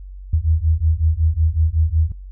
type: beating tone pair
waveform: sine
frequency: 77.3 / 82.7 Hz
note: D#2 / E2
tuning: -11 / +6 cents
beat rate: 5.4 Hz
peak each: -17 dBFS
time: 0.33-2.12 s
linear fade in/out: 5 ms
effects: noise-tail reverb RT60 0.3 s tail -25 dB re dry + added 47 Hz sine -32 dBFS peak until 2.31 s